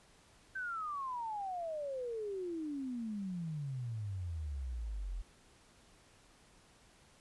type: exponential sweep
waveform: sine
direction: down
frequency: 1568 to 41.68 Hz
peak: -37 dBFS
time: 0.55-5.22 s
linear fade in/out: 10 ms
effects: pink hiss -64 dBFS RMS until 7.2 s + resampled to 24000 Hz